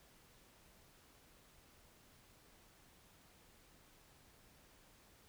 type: silence
effects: pink hiss -66 dBFS RMS until 5.28 s